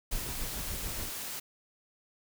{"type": "noise", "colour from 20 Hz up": "white", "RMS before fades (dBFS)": -39, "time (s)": [0.11, 1.4], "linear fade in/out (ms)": 10}
{"type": "noise with tremolo", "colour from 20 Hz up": "brown", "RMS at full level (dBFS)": -36, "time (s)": [0.11, 1.1], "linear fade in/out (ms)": 5, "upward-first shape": "sine", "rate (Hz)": 6.9, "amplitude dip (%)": 60}
{"effects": []}